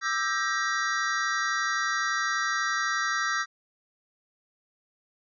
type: chord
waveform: square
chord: E half-diminished seventh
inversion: third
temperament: just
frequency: 1186.7 / 1318.5 / 1582.2 / 1898.7 Hz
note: D6 / E6 / G6 / Bb6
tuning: +18 / 0 / +16 / +31 cents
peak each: -35 / -31 / -31 / -31 dBFS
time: 0.01-3.46 s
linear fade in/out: 50 ms
effects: resampled to 16000 Hz